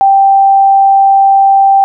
sine tone, 784 Hz, G5, in tune, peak -3 dBFS, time 0.01-1.84 s, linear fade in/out 0 ms, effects none

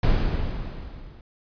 brown noise with level ramp, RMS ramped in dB -17 to -45 dBFS, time 0.03-1.21 s, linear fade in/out 2 ms, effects resampled to 11025 Hz

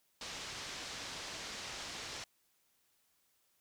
white low-pass noise, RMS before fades -45 dBFS, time 0.21-2.24 s, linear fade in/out 2 ms, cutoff 6200 Hz, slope 24 dB/octave, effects white hiss -75 dBFS RMS until 3.6 s

